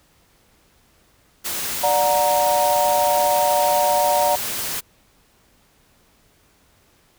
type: noise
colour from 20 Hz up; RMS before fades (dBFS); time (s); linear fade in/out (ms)
white; -26; 1.44-4.81; 20
type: chord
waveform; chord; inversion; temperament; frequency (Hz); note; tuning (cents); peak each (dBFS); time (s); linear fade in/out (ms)
sine; D augmented; none; equal with one note detuned; 587.3 / 731.1 / 932.3; D5 / F#5 / A#5; 0 / -21 / 0; -20; 1.83-4.36; 10
effects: pink hiss -58 dBFS RMS until 7.18 s